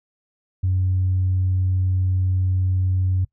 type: tone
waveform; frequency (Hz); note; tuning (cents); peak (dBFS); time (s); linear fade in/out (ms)
sine; 92.8; F#2; +6; -16; 0.63-3.25; 10
effects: noise-tail reverb RT60 0.1 s tail -22 dB re dry + tanh soft clip ceiling -13 dBFS